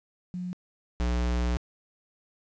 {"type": "tone pair in turn", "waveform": ["sine", "square"], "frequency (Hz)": [180, 60.07], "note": ["F#3", "B1"], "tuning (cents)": [-47, -47], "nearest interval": "octave + perfect fifth", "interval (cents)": 1900, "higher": "first", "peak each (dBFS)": [-31, -25], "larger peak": "second", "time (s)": [[0.34, 0.53], [1, 1.57]], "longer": "second", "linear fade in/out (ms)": 0, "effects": ["resampled to 16000 Hz", "10-bit"]}